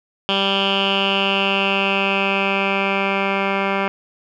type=tone with low-pass filter sweep; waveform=10% pulse; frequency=196 Hz; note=G3; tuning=in tune; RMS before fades=-19 dBFS; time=0.29-3.88 s; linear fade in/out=0 ms; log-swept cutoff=3200 to 2100 Hz; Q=6.5; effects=none